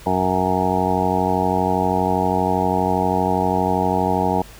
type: harmonic tone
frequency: 92.5 Hz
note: F#2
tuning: in tune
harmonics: 1 / 2 / 3 / 4 / 5 / 7 / 8 / 9 / 10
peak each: -28 / -24 / -26 / -27 / -25 / -26 / -26 / -22 / -26 dBFS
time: 0.06-4.42 s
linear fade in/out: 5 ms
effects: added 50 Hz sine -43 dBFS peak until 4.59 s + pink hiss -43 dBFS RMS until 4.59 s